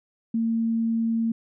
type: tone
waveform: sine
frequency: 227.5 Hz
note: A#3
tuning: 42 cents flat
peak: -21 dBFS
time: 0.34-1.32 s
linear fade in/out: 5 ms
effects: none